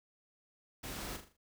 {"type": "noise with echo", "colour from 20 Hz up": "pink", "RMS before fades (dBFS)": -43, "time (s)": [0.83, 1.17], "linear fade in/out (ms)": 10, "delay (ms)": 40, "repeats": 5, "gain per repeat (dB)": -7, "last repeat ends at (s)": 1.37, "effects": []}